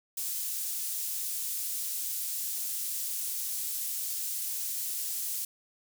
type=high-pass noise; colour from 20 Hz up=pink; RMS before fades=-34 dBFS; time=0.17-5.45 s; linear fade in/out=5 ms; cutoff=8600 Hz; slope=12 dB/octave; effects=none